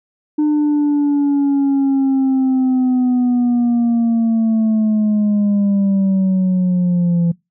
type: linear sweep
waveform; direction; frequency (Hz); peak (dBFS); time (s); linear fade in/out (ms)
sine; down; 301.9 to 169.2; -9; 0.38-7.32; 10
effects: noise-tail reverb RT60 0.2 s tail -24 dB re dry + tanh soft clip ceiling -11 dBFS